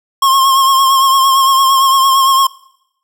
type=tone with vibrato; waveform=square; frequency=1075 Hz; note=C6; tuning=47 cents sharp; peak=-8 dBFS; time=0.22-2.47 s; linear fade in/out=5 ms; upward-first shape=triangle; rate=8.8 Hz; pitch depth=47 cents each way; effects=noise-tail reverb RT60 0.8 s tail -23 dB re dry